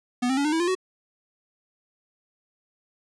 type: tone with pitch steps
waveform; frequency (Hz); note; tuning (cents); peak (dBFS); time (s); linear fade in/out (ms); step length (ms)
square; 246.2 / 263.9 / 282.8 / 303.1 / 324.9 / 348.2 / 373.2; B3 / C4 / C#4 / D#4 / E4 / F4 / F#4; -5 / +15 / +35 / -45 / -25 / -5 / +15; -22; 0.22-0.752; 10; 76
effects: resampled to 22050 Hz + 10-bit